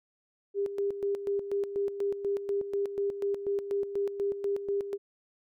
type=tone with tremolo; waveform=sine; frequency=400.6 Hz; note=G4; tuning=38 cents sharp; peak=-26 dBFS; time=0.54-4.98 s; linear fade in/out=50 ms; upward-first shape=square; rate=4.1 Hz; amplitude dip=65%; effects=none